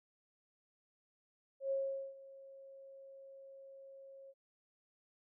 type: tone with ADSR envelope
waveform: sine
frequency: 543 Hz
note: C#5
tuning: 36 cents flat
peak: -32 dBFS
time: 1.6-4.34 s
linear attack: 110 ms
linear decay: 430 ms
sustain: -20 dB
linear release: 44 ms
effects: none